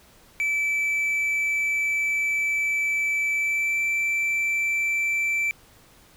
triangle tone with pitch glide, 2314 to 2334 Hz, D7 to D7, -26 to -11 cents, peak -20 dBFS, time 0.4-5.51 s, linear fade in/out 0 ms, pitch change +15 cents, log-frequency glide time 3.33-3.81 s, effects pink hiss -54 dBFS RMS until 6.16 s

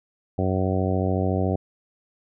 harmonic tone, 93.8 Hz, F#2, 24 cents sharp, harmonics 1 / 2 / 3 / 4 / 5 / 6 / 7 / 8, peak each -24 / -27 / -29 / -30 / -31 / -32 / -32 / -33 dBFS, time 0.38-1.56 s, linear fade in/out 5 ms, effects none

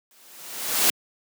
white noise with exponential growth, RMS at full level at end -17 dBFS, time 0.11-0.9 s, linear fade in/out 1 ms, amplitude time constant 170 ms, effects high-pass 200 Hz 12 dB/octave

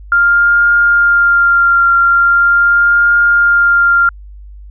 sine tone with vibrato, 1396.9 Hz, F6, in tune, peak -6 dBFS, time 0.12-4.09 s, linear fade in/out 2 ms, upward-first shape triangle, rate 0.41 Hz, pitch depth 18 cents each way, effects added 50 Hz sine -30 dBFS peak until 4.7 s

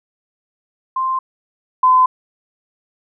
sine tone pair in turn, 1046.5 / 1021.4 Hz, C6 / C6, 0 / -42 cents, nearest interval unison, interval 42 cents, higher first, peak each -16 / -8 dBFS, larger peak second, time 0.96-1.19 / 1.83-2.06 s, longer neither, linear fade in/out 5 ms, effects none

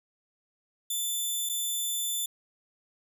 10% pulse tone with dropouts, 3520 Hz, A7, in tune, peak -21 dBFS, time 0.9-2.26 s, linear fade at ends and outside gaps 5 ms, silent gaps 1.491-1.495 s, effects none

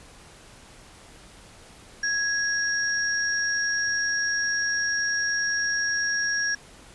sine tone pair together, 1661.2 / 5609 Hz, G#6 / F8, 0 / +7 cents, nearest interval octave + major sixth, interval 2107 cents, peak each -24 / -28 dBFS, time 2.03-6.55 s, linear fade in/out 5 ms, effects pink hiss -49 dBFS RMS until 6.94 s + resampled to 24000 Hz

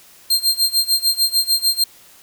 sawtooth tone with tremolo, 4186 Hz, C8, in tune, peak -9 dBFS, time 0.3-1.84 s, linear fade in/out 5 ms, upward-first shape sine, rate 6.7 Hz, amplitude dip 90%, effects white hiss -47 dBFS RMS until 2.22 s

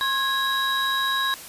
triangle tone cluster, 1069 / 1654 / 3854 Hz, C6 / G#6 / B7, +37 / -8 / -43 cents, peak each -24 dBFS, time 0.01-1.34 s, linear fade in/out 0 ms, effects white hiss -40 dBFS RMS until 1.48 s + resampled to 32000 Hz

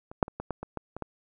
clicks, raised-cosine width 1 ms, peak -28 / -6 / -25 / -20 / -16 / -22 / -19 / -23 / -19 dBFS, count 9, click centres 0.115 / 0.228 / 0.281 / 0.4 / 0.507 / 0.63 / 0.773 / 0.966 / 1.023 s, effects none

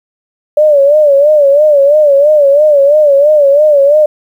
sine tone with vibrato, 582 Hz, D5, 16 cents flat, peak -3 dBFS, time 0.57-4.06 s, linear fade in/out 5 ms, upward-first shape sine, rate 3 Hz, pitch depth 96 cents each way, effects 7-bit

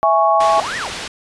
sine chord, C# minor, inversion first, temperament equal, 659.3 / 830.6 / 1108.7 Hz, E5 / G#5 / C#6, 0 / 0 / 0 cents, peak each -15 dBFS, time 0.03-0.6 s, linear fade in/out 0 ms
white low-pass noise, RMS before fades -28 dBFS, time 0.4-1.08 s, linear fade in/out 5 ms, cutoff 4200 Hz, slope 12 dB/octave
triangle linear two-way sweep, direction up then down, 206.4 to 1975.5 to 206.4 Hz, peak -21 dBFS, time 0.56-0.91 s, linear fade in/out 50 ms, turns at 0.77 s
effects resampled to 24000 Hz

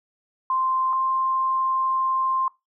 sine tone pair in turn, 1044 / 1051.3 Hz, C6 / C6, -4 / +8 cents, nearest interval unison, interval 12 cents, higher second, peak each -20 dBFS, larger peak neither, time 0.5-0.93 / 0.93-2.48 s, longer second, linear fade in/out 2 ms, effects noise-tail reverb RT60 0.2 s tail -21 dB re dry

